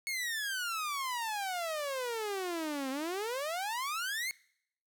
sawtooth exponential two-way sweep, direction down then up, 2207 to 258.9 to 2207 Hz, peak -30 dBFS, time 0.07-4.31 s, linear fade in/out 0 ms, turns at 2.9 s, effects noise-tail reverb RT60 0.7 s tail -23 dB re dry

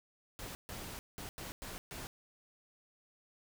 pink noise bursts at uneven times, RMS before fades -45 dBFS, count 6, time 0.39-0.55 / 0.69-0.99 / 1.18-1.29 / 1.38-1.52 / 1.62-1.78 / 1.91-2.07 s, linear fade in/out 0 ms, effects none

